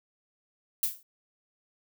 violet noise with exponential decay, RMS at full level -23 dBFS, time 0.83-1.03 s, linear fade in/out 2 ms, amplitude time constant 42 ms, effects none

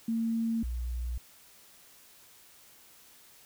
sine tone pair in turn, 227.5 / 60.26 Hz, A#3 / B1, -42 / -42 cents, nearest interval octave + major seventh, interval 2300 cents, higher first, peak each -27 / -31 dBFS, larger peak first, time 0.08-0.63 / 0.63-1.18 s, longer neither, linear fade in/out 5 ms, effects white hiss -57 dBFS RMS until 3.45 s

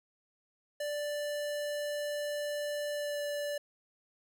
square tone with pitch glide, 587.3 to 582.6 Hz, D5 to D5, 0 to -14 cents, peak -34 dBFS, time 0.8-3.58 s, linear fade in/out 5 ms, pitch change -14 cents, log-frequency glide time 2.93-3.21 s, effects none

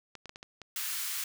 clicks, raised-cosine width 0.2 ms, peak -27 dBFS, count 6, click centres 0.153 / 0.257 / 0.294 / 0.359 / 0.429 / 0.617 s
white high-pass noise, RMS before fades -35 dBFS, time 0.76-1.24 s, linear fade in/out 2 ms, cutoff 1200 Hz, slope 24 dB/octave
effects none

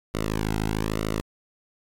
sawtooth tone with flanger, 53.4 Hz, G#1, 49 cents sharp, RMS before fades -27 dBFS, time 0.14-1.21 s, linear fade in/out 0 ms, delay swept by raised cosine 1.2 to 1.74 ms, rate 1.1 Hz, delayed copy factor -1, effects AAC 64 kbps

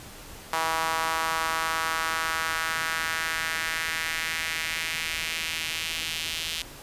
sawtooth tone with high-pass filter sweep, 161.9 Hz, E3, 31 cents flat, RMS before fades -29 dBFS, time 0.53-6.62 s, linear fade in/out 0 ms, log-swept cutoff 940 to 3100 Hz, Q 2.1, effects pink hiss -44 dBFS RMS until 6.82 s + resampled to 32000 Hz

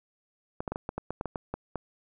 clicks, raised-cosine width 1 ms, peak -18 dBFS, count 12, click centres 0.605 / 0.678 / 0.72 / 0.759 / 0.891 / 0.98 / 1.106 / 1.211 / 1.257 / 1.358 / 1.54 / 1.757 s, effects none

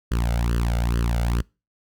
sawtooth tone with flanger, 58.4 Hz, A#1, 4 cents sharp, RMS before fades -22 dBFS, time 0.11-1.42 s, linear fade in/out 10 ms, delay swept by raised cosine 0.64 to 1.43 ms, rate 2.3 Hz, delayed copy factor +1, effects noise-tail reverb RT60 0.3 s tail -26 dB re dry

